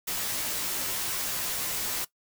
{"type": "noise with comb filter", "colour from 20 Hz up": "white", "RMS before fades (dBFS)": -31, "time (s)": [0.07, 2.05], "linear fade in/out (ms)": 10, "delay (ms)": 14, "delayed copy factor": -0.85, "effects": ["noise-tail reverb RT60 0.1 s tail -18 dB re dry"]}